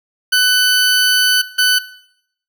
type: tone bursts at uneven times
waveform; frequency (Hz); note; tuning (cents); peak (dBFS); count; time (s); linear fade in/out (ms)
20% pulse; 1500; F#6; +23; -5; 2; 0.32-1.42 / 1.58-1.79; 10
effects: noise-tail reverb RT60 0.7 s tail -18 dB re dry